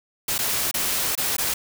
white noise with dropouts, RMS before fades -24 dBFS, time 0.28-1.54 s, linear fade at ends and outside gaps 5 ms, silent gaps 0.381-0.388 / 0.713-0.741 / 1.153-1.176 / 1.367-1.382 s, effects none

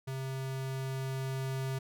square tone with level ramp, 133 Hz, C3, 29 cents sharp, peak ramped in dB -36 to -33 dBFS, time 0.07-1.79 s, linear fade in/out 10 ms, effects none

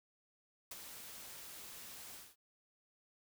white noise with ADSR envelope, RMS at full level -45 dBFS, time 0.71-2.36 s, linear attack 5 ms, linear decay 28 ms, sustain -6 dB, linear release 210 ms, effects none

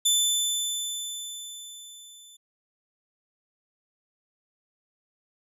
20% pulse tone with level ramp, 3520 Hz, A7, in tune, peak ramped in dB -13 to -43 dBFS, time 0.05-2.37 s, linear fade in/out 10 ms, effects none

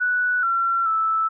sine tone with pitch steps, 1478 / 1360 / 1315 Hz, F#6 / F6 / E6, -2 / -46 / -5 cents, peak -18 dBFS, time 0-1.29 s, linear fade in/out 20 ms, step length 430 ms, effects none

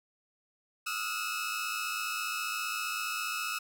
sawtooth tone cluster, 1246 / 1326 / 1435 / 2597 Hz, D#6 / E6 / F6 / E7, +2 / +10 / +47 / -26 cents, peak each -36 / -35 / -36 / -33 dBFS, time 0.86-3.59 s, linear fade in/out 10 ms, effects none

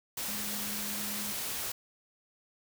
sine tone in noise, 207.7 Hz, G#3, in tune, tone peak -42 dBFS, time 0.28-1.32 s, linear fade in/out 5 ms, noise white, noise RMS -36 dBFS, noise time 0.17-1.72 s, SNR -9 dB, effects none

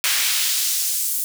pink noise with high-pass filter sweep, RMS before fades -21 dBFS, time 0.04-1.24 s, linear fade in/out 0 ms, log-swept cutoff 1900 to 10000 Hz, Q 0.85, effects none

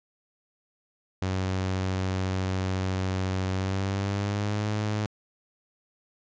sawtooth tone with pitch glide, 94 to 105.51 Hz, F#2 to G#2, +28 to +28 cents, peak -22 dBFS, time 1.22-5.06 s, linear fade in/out 0 ms, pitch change +200 cents, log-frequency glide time 3.51-4.7 s, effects resampled to 16000 Hz

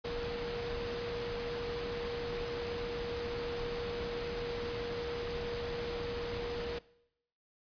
sine tone in noise, 475.1 Hz, A#4, 33 cents sharp, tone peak -37 dBFS, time 0.04-6.79 s, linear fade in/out 10 ms, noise pink, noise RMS -41 dBFS, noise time 0.04-6.79 s, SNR +1 dB, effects noise-tail reverb RT60 0.8 s tail -21 dB re dry + resampled to 11025 Hz

